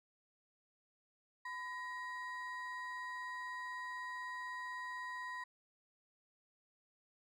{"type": "ring-modulated tone", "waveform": "triangle", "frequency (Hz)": 1448, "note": "F#6", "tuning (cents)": -38, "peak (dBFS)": -37, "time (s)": [1.45, 5.44], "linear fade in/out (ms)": 5, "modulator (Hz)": 442, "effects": []}